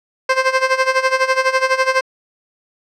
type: tone with tremolo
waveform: 15% pulse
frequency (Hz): 523.3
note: C5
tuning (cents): 0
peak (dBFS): -4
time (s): 0.29-2.01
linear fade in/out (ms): 5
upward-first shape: sine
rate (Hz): 12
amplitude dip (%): 80
effects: low-pass 5000 Hz 12 dB/octave

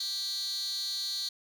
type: tone with high-pass filter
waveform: 15% pulse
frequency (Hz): 392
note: G4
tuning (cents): 0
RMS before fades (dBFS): -34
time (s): 0-1.29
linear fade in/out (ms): 5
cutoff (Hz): 4300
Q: 8.1
effects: none

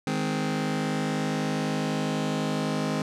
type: chord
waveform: sawtooth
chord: Ab major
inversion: second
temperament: just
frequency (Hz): 155.74 / 207.7 / 259.6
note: Eb3 / Ab3 / C4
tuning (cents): +2 / 0 / -13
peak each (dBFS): -26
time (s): 0.07-3.02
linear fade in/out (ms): 2
effects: low-pass 8000 Hz 12 dB/octave

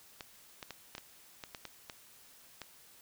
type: clicks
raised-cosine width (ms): 0.2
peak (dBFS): -25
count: 10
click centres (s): 0.208 / 0.628 / 0.707 / 0.951 / 0.981 / 1.438 / 1.548 / 1.653 / 1.898 / 2.617
effects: white hiss -59 dBFS RMS until 3.01 s

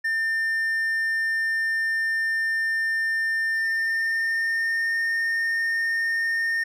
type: tone with pitch glide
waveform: triangle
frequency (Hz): 1800 to 1826.2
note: A6 to A#6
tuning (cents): +39 to -36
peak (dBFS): -20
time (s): 0.04-6.64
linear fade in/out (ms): 10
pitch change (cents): +25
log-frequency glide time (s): 3.51-4.98
effects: none

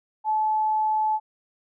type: tone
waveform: sine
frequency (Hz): 864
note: A5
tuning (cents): -32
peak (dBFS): -20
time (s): 0.24-1.2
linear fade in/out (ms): 50
effects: none

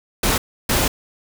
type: noise bursts at uneven times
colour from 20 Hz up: pink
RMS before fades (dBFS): -18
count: 2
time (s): 0.23-0.38 / 0.69-0.88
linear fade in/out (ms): 5
effects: none

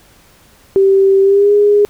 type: tone with pitch glide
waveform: sine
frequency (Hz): 388.9 to 412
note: G4 to G#4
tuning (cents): -14 to -14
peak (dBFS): -6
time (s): 0.76-1.85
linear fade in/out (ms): 0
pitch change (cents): +100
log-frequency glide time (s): 1.22-1.53
effects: pink hiss -47 dBFS RMS until 1.89 s

